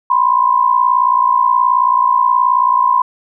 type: tone pair together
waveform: sine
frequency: 987.8 / 1046.5 Hz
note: B5 / C6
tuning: 0 / 0 cents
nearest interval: minor second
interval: 100 cents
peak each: -12 dBFS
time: 0.1-3.02 s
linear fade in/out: 5 ms
effects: none